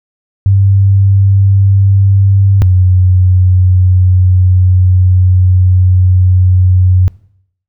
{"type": "tone pair in turn", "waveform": "sine", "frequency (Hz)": [98, 91.83], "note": ["G2", "F#2"], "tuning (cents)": [0, -13], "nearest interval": "minor second", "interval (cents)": 113, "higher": "first", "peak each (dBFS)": -4, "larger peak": "neither", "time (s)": [[0.46, 2.62], [2.62, 7.08]], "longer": "second", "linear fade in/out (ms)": 0, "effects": ["noise-tail reverb RT60 0.7 s tail -21 dB re dry"]}